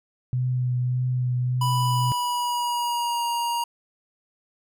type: tone with vibrato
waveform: sine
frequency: 125.5 Hz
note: B2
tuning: 28 cents sharp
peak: -21 dBFS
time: 0.33-2.12 s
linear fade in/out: 0 ms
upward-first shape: triangle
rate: 1.7 Hz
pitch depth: 20 cents each way
type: tone with pitch glide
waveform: square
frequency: 987.8 to 944.3 Hz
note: B5 to A#5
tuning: 0 to +22 cents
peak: -24 dBFS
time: 1.61-3.64 s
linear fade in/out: 5 ms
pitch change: -78 cents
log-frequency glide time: 1.88-3.25 s
effects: none